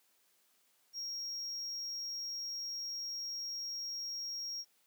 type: tone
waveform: triangle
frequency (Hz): 5590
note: F8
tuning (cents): +1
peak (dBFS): -37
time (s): 0.93-4.65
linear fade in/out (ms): 50
effects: white hiss -72 dBFS RMS until 4.86 s + high-pass 200 Hz 12 dB/octave

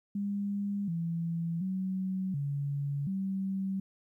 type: tone with pitch steps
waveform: sine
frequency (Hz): 201.5 / 167.3 / 188.3 / 141.8 / 192.6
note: G3 / E3 / F#3 / C#3 / G3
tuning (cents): +48 / +26 / +31 / +40 / -30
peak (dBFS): -30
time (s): 0.15-3.8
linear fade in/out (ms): 5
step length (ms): 730
effects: 12-bit

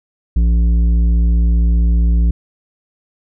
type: tone with tanh clipping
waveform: sine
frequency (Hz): 57.6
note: A#1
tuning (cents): -20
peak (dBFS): -11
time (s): 0.36-2.31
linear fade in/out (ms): 5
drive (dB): 9
effects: none

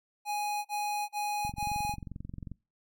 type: tone bursts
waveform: square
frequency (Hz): 830.6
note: G#5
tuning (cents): 0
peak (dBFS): -31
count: 4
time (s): 0.25-1.961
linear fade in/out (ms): 50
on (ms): 400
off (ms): 37
type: click train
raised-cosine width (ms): 5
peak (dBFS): -28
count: 25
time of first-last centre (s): 1.45-2.517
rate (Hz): 22.5
effects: noise-tail reverb RT60 0.3 s tail -25 dB re dry

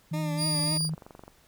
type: tone with pitch glide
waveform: sine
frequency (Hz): 160 to 158.25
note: D#3 to D#3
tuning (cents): +49 to +30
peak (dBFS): -28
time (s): 0.11-0.95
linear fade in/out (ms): 10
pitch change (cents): -19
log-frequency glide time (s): 0.42-0.49
type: tone with vibrato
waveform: 20% pulse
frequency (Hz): 300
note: D4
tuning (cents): +37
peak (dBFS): -28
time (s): 0.13-0.78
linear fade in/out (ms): 10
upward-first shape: triangle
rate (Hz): 3.7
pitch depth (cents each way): 59
type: tone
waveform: 30% pulse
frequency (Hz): 4800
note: D8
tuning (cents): +37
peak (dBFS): -24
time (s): 0.37-0.9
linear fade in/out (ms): 50
type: click train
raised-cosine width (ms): 1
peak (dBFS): -31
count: 18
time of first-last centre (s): 0.55-1.28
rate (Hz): 23.3
effects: pink hiss -61 dBFS RMS until 1.47 s

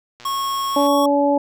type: click train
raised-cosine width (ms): 0.2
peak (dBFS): -23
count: 81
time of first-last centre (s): 0.2-0.867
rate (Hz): 120
type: tone with pitch glide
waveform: square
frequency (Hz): 1095 to 1113.5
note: C#6 to C#6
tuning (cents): -22 to +7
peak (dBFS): -21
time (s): 0.25-1.06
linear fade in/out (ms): 5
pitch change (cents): +29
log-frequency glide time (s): 0.69-0.83
type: harmonic tone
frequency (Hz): 284.8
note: C#4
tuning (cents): +47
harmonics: 1 / 2 / 3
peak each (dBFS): -18 / -17 / -20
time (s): 0.76-1.38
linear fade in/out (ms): 5
effects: none

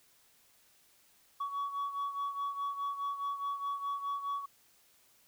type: beating tone pair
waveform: sine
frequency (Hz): 1125 / 1129.8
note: C#6 / C#6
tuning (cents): +25 / +33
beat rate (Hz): 4.8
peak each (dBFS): -33 / -38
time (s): 1.4-4.46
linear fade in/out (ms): 10
effects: tanh soft clip ceiling -31 dBFS + white hiss -66 dBFS RMS until 5.27 s

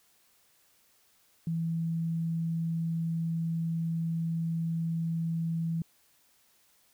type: tone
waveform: sine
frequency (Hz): 164.9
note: E3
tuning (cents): +1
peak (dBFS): -28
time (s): 1.47-5.82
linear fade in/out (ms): 2
effects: white hiss -66 dBFS RMS until 6.93 s

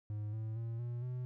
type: tone with pitch steps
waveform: triangle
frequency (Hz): 105.4 / 110.07 / 114.94 / 120.03 / 125.34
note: G#2 / A2 / A#2 / B2 / B2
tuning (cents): +26 / +1 / -24 / -49 / +26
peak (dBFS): -35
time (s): 0.1-1.25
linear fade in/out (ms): 0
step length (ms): 230
effects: none

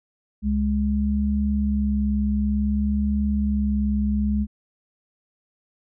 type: tone pair together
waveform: sine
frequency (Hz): 69.42 / 207.7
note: C#2 / G#3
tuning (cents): +3 / 0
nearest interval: octave + perfect fifth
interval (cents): 1897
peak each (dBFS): -23 / -21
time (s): 0.42-4.47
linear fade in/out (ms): 50
effects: none

